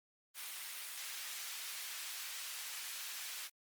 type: high-pass noise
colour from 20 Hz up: pink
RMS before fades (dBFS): -45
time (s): 0.34-3.5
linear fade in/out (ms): 50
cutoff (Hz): 2000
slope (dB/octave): 12
effects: Opus 32 kbps